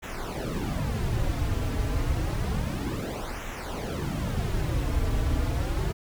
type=noise with flanger; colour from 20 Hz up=brown; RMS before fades=-28 dBFS; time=0.02-5.93 s; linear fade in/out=20 ms; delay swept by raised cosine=0.21 to 5.61 ms; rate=0.29 Hz; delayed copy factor=-0.75; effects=none